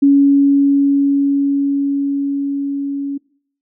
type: tone with level ramp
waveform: sine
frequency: 279.9 Hz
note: C#4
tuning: 17 cents sharp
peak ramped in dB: -6 to -19 dBFS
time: 0.02-3.18 s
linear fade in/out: 10 ms
effects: noise-tail reverb RT60 0.6 s tail -24 dB re dry